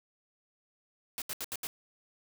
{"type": "noise bursts", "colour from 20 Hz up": "white", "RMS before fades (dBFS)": -37, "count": 5, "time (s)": [1.18, 1.67], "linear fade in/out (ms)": 0, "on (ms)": 38, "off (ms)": 75, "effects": []}